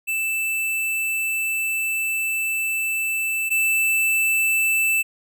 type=tone pair in turn; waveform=square; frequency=2646 / 2646 Hz; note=E7 / E7; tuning=+6 / +6 cents; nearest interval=unison; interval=0 cents; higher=neither; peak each=-22 / -18 dBFS; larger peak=second; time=0.07-3.5 / 3.5-5.03 s; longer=first; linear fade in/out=20 ms; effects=none